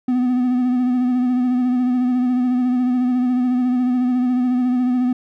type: tone with vibrato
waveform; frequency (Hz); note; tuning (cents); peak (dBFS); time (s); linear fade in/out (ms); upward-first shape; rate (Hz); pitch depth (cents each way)
triangle; 249.9; B3; +21; -13; 0.08-5.13; 5; sine; 14; 33
effects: none